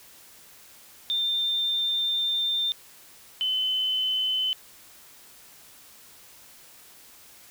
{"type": "tone pair in turn", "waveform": "sine", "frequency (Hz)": [3595, 3039], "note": ["A7", "F#7"], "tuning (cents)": [36, 46], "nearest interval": "minor third", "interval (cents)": 290, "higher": "first", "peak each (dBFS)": [-23, -23], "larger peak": "neither", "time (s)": [[1.1, 2.72], [3.41, 4.53]], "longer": "first", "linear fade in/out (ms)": 0, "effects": ["white hiss -51 dBFS RMS until 7.5 s"]}